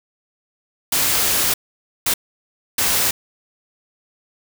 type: noise bursts at uneven times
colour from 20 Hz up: white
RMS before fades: -18 dBFS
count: 3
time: 0.92-1.54 / 2.06-2.14 / 2.78-3.11 s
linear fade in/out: 5 ms
effects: none